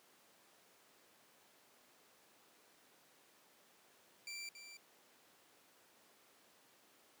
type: tone with echo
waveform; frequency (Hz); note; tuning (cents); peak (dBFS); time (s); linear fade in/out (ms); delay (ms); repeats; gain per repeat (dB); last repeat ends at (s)
20% pulse; 2348; D7; -1; -40; 4.27-4.49; 2; 280; 1; -8; 4.77
effects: pink hiss -67 dBFS RMS until 7.2 s + high-pass 300 Hz 12 dB/octave